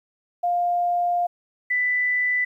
sine tone pair in turn, 703 / 1988.4 Hz, F5 / B6, +11 / +11 cents, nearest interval octave + tritone, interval 1800 cents, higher second, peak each -19 dBFS, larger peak neither, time 0.43-1.27 / 1.7-2.45 s, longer first, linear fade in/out 10 ms, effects 10-bit

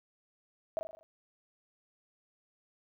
sine tone with echo, 643 Hz, E5, 43 cents flat, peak -29 dBFS, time 0.77-0.79 s, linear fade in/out 0 ms, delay 40 ms, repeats 6, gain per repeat -5 dB, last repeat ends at 1.03 s, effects none

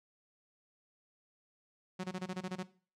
sawtooth tone bursts, 184.4 Hz, F#3, 6 cents flat, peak -32 dBFS, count 9, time 1.99-2.632 s, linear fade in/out 10 ms, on 50 ms, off 24 ms, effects noise-tail reverb RT60 0.4 s tail -17 dB re dry + low-pass 7000 Hz 12 dB/octave

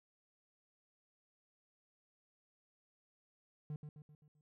triangle tone with echo, 150 Hz, D3, 37 cents sharp, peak -38 dBFS, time 3.7-3.76 s, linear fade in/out 2 ms, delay 130 ms, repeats 5, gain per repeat -6 dB, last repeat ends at 4.41 s, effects none

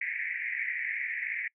pink band-pass noise, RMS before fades -34 dBFS, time 0.01-1.48 s, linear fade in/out 5 ms, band 1800 to 2300 Hz, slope 96 dB/octave, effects noise-tail reverb RT60 0.1 s tail -25 dB re dry

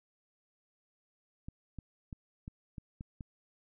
clicks, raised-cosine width 5 ms, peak -30 dBFS, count 7, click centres 1.485 / 1.787 / 2.128 / 2.479 / 2.782 / 3.009 / 3.208 s, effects none

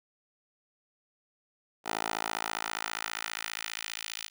10% pulse tone with high-pass filter sweep, 54.9 Hz, A1, 3 cents flat, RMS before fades -36 dBFS, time 1.84-4.3 s, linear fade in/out 50 ms, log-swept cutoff 620 to 3100 Hz, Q 1.1, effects none

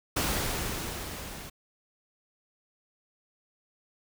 pink noise with level ramp, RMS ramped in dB -27 to -43 dBFS, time 0.16-1.5 s, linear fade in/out 10 ms, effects none

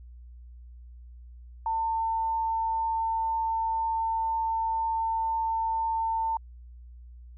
sine tone, 899 Hz, A5, 37 cents sharp, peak -25 dBFS, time 1.66-6.37 s, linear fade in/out 2 ms, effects added 60 Hz sine -44 dBFS peak until 7.37 s

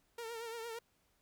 sawtooth tone with vibrato, 459.6 Hz, A#4, 25 cents flat, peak -38 dBFS, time 0.18-0.79 s, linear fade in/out 5 ms, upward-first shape triangle, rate 8.7 Hz, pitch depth 66 cents each way, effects pink hiss -75 dBFS RMS until 1.21 s

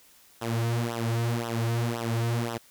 sawtooth tone with flanger, 116.54 Hz, A#2, in tune, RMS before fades -28 dBFS, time 0.41-2.58 s, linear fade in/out 10 ms, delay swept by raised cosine 0.43 to 5.03 ms, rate 1.9 Hz, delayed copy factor -0.9, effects white hiss -57 dBFS RMS until 2.7 s

